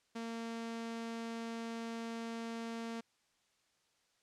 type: tone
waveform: sawtooth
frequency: 229.4 Hz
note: A#3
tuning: 28 cents flat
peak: -36 dBFS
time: 0.15-3.01 s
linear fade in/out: 10 ms
effects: white hiss -75 dBFS RMS until 4.22 s + low-pass 7000 Hz 12 dB/octave